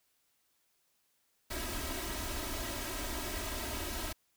pink noise with comb filter, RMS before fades -38 dBFS, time 1.5-4.13 s, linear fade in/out 10 ms, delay 3.1 ms, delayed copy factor +0.95, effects white hiss -75 dBFS RMS until 4.36 s

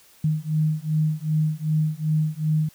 sine beating tone pair, 153.7 / 156.3 Hz, D#3 / D#3, -21 / +8 cents, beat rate 2.6 Hz, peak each -23 / -23 dBFS, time 0.24-2.69 s, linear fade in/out 5 ms, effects white hiss -54 dBFS RMS until 2.74 s

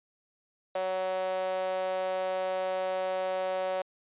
sawtooth tone with high-pass filter, 186.7 Hz, F#3, 16 cents sharp, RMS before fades -31 dBFS, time 0.75-3.82 s, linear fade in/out 5 ms, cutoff 610 Hz, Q 8.8, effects resampled to 8000 Hz

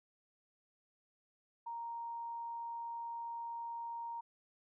sine tone, 932.3 Hz, A#5, in tune, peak -40 dBFS, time 1.66-4.21 s, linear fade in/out 10 ms, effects none

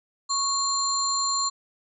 sine tone cluster, 1104 / 4184 / 7170 Hz, C#6 / C8 / A8, -7 / -1 / +32 cents, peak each -27 dBFS, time 0.29-1.5 s, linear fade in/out 20 ms, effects none

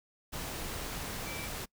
sine tone in noise, 2327 Hz, D7, 17 cents flat, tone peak -44 dBFS, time 1.25-1.48 s, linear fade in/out 20 ms, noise pink, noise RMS -39 dBFS, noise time 0.32-1.66 s, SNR -8 dB, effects noise-tail reverb RT60 0.1 s tail -24 dB re dry

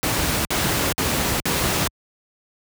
pink noise bursts, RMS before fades -21 dBFS, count 4, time 0.03-1.875 s, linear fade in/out 0 ms, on 420 ms, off 55 ms, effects high-pass 60 Hz 12 dB/octave

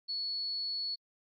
sine tone, 4400 Hz, C#8, 14 cents flat, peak -33 dBFS, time 0.08-0.96 s, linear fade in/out 20 ms, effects AAC 32 kbps

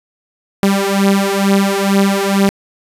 sawtooth beating tone pair, 196 / 198.2 Hz, G3 / G3, 0 / +19 cents, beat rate 2.2 Hz, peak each -10 dBFS, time 0.63-2.49 s, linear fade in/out 0 ms, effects resampled to 32000 Hz + 7-bit

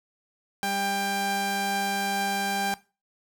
sawtooth tone pair together, 198.8 / 793 Hz, G3 / G5, +25 / +20 cents, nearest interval 2 octaves, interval 2395 cents, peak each -29 / -22 dBFS, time 0.63-2.74 s, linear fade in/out 0 ms, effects noise-tail reverb RT60 0.3 s tail -19 dB re dry

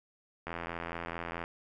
click train, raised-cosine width 0.5 ms, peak -22 dBFS, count 83, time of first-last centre 0.47-1.439 s, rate 84.6 Hz, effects none

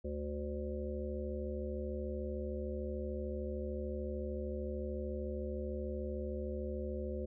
harmonic tone, 73.42 Hz, D2, in tune, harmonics 1 / 3 / 5 / 7 / 8, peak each -40 / -44 / -43 / -43 / -49 dBFS, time 0.04-7.26 s, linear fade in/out 10 ms, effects none

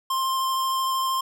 square tone with vibrato, 1054 Hz, C6, 12 cents sharp, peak -23 dBFS, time 0.1-1.21 s, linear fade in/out 5 ms, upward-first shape sine, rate 13 Hz, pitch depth 9 cents each way, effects none

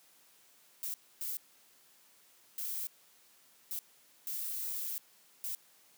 violet noise bursts at uneven times, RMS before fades -38 dBFS, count 6, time 0.83-0.94 / 1.21-1.37 / 2.58-2.87 / 3.71-3.79 / 4.27-4.98 / 5.44-5.55 s, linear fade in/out 0 ms, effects white hiss -64 dBFS RMS until 5.97 s + high-pass 150 Hz 12 dB/octave

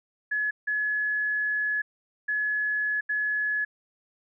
sine tone bursts at uneven times, 1700 Hz, G#6, 40 cents sharp, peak -24 dBFS, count 4, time 0.31-0.51 / 0.67-1.82 / 2.28-3.01 / 3.09-3.65 s, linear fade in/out 10 ms, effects none

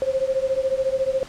sine beating tone pair, 524 / 538 Hz, C5 / C5, +2 / +48 cents, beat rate 14 Hz, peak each -22 / -23 dBFS, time 0.02-1.23 s, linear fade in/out 0 ms, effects pink hiss -42 dBFS RMS until 1.28 s + low-pass 7000 Hz 12 dB/octave

